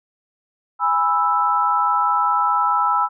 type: chord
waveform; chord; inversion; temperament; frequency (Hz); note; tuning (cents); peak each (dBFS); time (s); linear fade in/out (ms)
sine; E major; first; just; 824.1 / 988.9 / 1318.5; G#5 / B5 / E6; -14 / +2 / 0; -22 / -20 / -18; 0.79-3.09; 50
effects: none